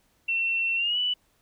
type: tone with pitch glide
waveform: sine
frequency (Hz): 2705 to 2967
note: E7 to F#7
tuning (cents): +44 to +4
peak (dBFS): -23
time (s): 0.28-1.14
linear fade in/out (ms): 10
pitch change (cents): +160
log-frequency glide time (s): 0.76-0.98
effects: pink hiss -67 dBFS RMS until 1.41 s